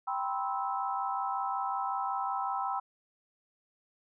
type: chord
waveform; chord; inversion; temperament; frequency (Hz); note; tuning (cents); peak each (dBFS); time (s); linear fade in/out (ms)
sine; C major seventh; second; just; 784.9 / 981.1 / 1046.5 / 1308.1; G5 / B5 / C6 / E6; +2 / -12 / 0 / -14; -34 / -36 / -38 / -36; 0.07-2.8; 10
effects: none